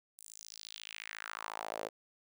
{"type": "tone with high-pass filter sweep", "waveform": "sawtooth", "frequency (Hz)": 54.2, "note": "A1", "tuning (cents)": -25, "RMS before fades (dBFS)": -45, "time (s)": [0.18, 1.89], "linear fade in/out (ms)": 10, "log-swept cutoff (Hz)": [9400, 490], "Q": 2.9, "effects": []}